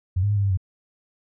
sine tone with pitch steps, 91.5 / 102 / 103.7 / 100.3 / 98.8 / 93.4 Hz, F#2 / G#2 / G#2 / G2 / G2 / F#2, -19 / -31 / -2 / +40 / +14 / +17 cents, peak -18 dBFS, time 0.16-0.574 s, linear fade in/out 10 ms, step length 69 ms, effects none

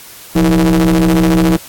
45% pulse ring-modulated tone, 73.42 Hz, D2, in tune, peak -5 dBFS, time 0.35-1.57 s, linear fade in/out 10 ms, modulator 250 Hz, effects white hiss -35 dBFS RMS until 1.68 s + AAC 64 kbps

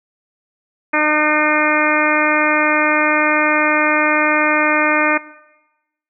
harmonic tone, 303.5 Hz, D#4, 43 cents flat, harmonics 1 / 2 / 3 / 4 / 5 / 6 / 7 / 8, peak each -21 / -21 / -21 / -21 / -21 / -21 / -21 / -21 dBFS, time 0.93-5.18 s, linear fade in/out 10 ms, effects noise-tail reverb RT60 1.0 s tail -19 dB re dry

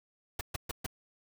pink noise bursts, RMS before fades -35 dBFS, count 4, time 0.39-0.864 s, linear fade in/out 5 ms, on 21 ms, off 130 ms, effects none

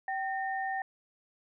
sine tone pair together, 772.1 / 1828 Hz, G5 / A#6, -26 / -34 cents, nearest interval octave + minor third, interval 1492 cents, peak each -32 / -36 dBFS, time 0.08-0.82 s, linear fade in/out 2 ms, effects none

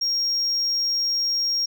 sine tone, 5580 Hz, F8, 2 cents flat, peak -18 dBFS, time 0.01-1.66 s, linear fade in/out 10 ms, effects tanh soft clip ceiling -19 dBFS

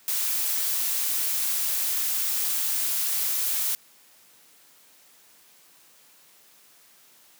blue noise, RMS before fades -26 dBFS, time 0.08-3.75 s, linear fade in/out 0 ms, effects white hiss -56 dBFS RMS until 7.39 s + high-pass 150 Hz 12 dB/octave

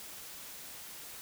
silence, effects white hiss -47 dBFS RMS until 1.21 s

